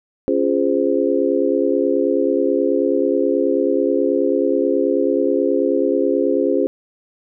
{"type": "chord", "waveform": "sine", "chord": "Db major seventh", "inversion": "none", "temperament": "just", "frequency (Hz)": [277.2, 346.5, 415.8, 519.7], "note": ["Db4", "F4", "Ab4", "C5"], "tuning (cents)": [0, -14, 2, -12], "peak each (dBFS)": -20, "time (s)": [0.28, 6.67], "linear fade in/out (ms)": 0, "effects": []}